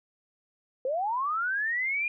sine linear sweep, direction up, 496 to 2441 Hz, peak -26 dBFS, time 0.85-2.08 s, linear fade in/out 2 ms, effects none

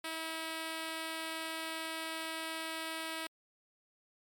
5% pulse tone, 322.6 Hz, E4, 37 cents flat, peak -26 dBFS, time 0.04-3.27 s, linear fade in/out 5 ms, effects MP3 96 kbps

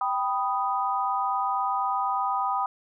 sine chord, G augmented, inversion none, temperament equal, 784 / 987.8 / 1244.5 Hz, G5 / B5 / D#6, 0 / 0 / 0 cents, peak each -28 dBFS, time 0.01-2.66 s, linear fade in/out 2 ms, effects none

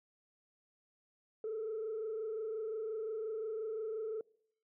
sine tone with frequency modulation, 438.8 Hz, A4, 5 cents flat, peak -35 dBFS, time 1.44-4.21 s, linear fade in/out 2 ms, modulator 25.7 Hz, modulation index 0.63, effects noise-tail reverb RT60 0.7 s tail -25 dB re dry + tanh soft clip ceiling -33 dBFS

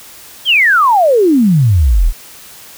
sine exponential sweep, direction down, 3335 to 32.7 Hz, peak -6 dBFS, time 0.45-2.13 s, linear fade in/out 50 ms, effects white hiss -36 dBFS RMS until 2.77 s

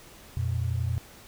sine tone pair together, 88.25 / 119.7 Hz, F2 / A#2, +19 / +46 cents, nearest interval perfect fourth, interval 527 cents, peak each -28 dBFS, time 0.37-0.98 s, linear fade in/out 0 ms, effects pink hiss -50 dBFS RMS until 1.27 s

